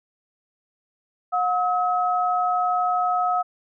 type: tone pair together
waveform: sine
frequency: 722.9 / 1281 Hz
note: F#5 / E6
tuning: -40 / -50 cents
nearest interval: minor seventh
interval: 990 cents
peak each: -21 / -23 dBFS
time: 1.32-3.43 s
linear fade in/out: 20 ms
effects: none